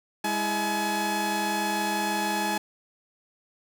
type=tone cluster; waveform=sawtooth; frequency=205.4 / 325.4 / 848 Hz; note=G#3 / E4 / G#5; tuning=-19 / -22 / +36 cents; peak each=-28 / -29 / -23 dBFS; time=0.24-2.58 s; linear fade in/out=5 ms; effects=none